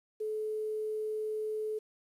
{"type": "tone with quantisation", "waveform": "sine", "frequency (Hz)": 430.8, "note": "A4", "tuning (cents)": -37, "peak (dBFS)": -32, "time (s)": [0.2, 1.79], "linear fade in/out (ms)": 10, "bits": 10, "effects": ["resampled to 32000 Hz"]}